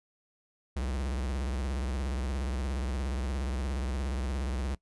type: tone with vibrato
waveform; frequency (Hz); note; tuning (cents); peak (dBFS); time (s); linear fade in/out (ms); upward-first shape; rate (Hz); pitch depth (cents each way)
square; 65.41; C2; 0; -31; 0.76-4.75; 5; sine; 17; 180
effects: noise-tail reverb RT60 0.1 s tail -21 dB re dry + resampled to 24000 Hz